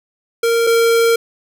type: tone pair in turn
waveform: square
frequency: 463.1 / 461.3 Hz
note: A#4 / A#4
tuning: -11 / -18 cents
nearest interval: unison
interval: 7 cents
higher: first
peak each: -13 / -11 dBFS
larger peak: second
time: 0.43-0.67 / 0.67-1.16 s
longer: second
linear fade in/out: 5 ms
effects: none